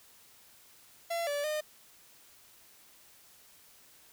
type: tone with pitch steps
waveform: 45% pulse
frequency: 678 / 578 / 610 Hz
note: E5 / D5 / D#5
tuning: +49 / -28 / -34 cents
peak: -31 dBFS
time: 1.1-1.61 s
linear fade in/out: 10 ms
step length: 170 ms
effects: white hiss -59 dBFS RMS until 4.12 s